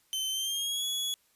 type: tone with pitch glide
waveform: sawtooth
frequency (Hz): 3077 to 3375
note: G7 to G#7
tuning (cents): -33 to +27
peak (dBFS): -27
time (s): 0.13-1.14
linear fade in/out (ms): 0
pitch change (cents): +160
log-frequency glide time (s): 0.3-0.84
effects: white hiss -68 dBFS RMS until 1.35 s + resampled to 32000 Hz